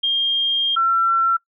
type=tone pair in turn; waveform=sine; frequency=3214 / 1351.3 Hz; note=G7 / E6; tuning=+43 / +43 cents; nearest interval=octave + minor third; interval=1500 cents; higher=first; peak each=-15 / -14 dBFS; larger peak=second; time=0.03-0.76 / 0.76-1.37 s; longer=first; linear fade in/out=10 ms; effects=noise-tail reverb RT60 0.1 s tail -20 dB re dry